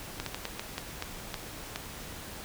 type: slowing click train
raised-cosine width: 0.2 ms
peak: -16 dBFS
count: 9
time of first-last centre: 0.2-1.759 s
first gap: 63 ms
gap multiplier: 1.31
effects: pink hiss -43 dBFS RMS until 2.44 s